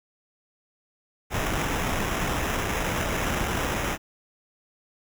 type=noise with sample-and-hold; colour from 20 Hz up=pink; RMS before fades=-27 dBFS; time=1.3-3.98 s; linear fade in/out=50 ms; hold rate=4410 Hz; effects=none